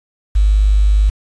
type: tone with quantisation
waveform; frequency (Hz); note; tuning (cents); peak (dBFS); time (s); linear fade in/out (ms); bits
sine; 51; G#1; -31; -8; 0.35-1.1; 10; 6
effects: resampled to 22050 Hz